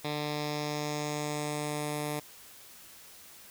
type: tone with low-pass filter sweep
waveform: 10% pulse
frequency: 148.9 Hz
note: D3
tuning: 24 cents sharp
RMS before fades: -34 dBFS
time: 0.04-2.2 s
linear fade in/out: 10 ms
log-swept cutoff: 4100 to 12000 Hz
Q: 2.4
effects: white hiss -52 dBFS RMS until 3.5 s